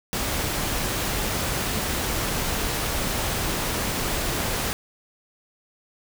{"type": "noise", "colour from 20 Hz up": "pink", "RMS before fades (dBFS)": -26, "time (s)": [0.13, 4.73], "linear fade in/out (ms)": 0, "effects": []}